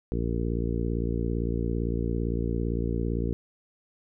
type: harmonic tone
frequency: 57.7 Hz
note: A#1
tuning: 17 cents flat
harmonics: 1 / 2 / 3 / 4 / 5 / 6 / 7 / 8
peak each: -29 / -32 / -34 / -35 / -36 / -37 / -37 / -38 dBFS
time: 0.12-3.33 s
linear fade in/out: 0 ms
effects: none